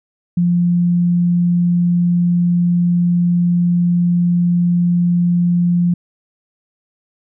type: tone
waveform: sine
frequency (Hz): 174.61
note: F3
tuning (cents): 0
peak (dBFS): -11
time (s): 0.37-5.94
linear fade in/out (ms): 5
effects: none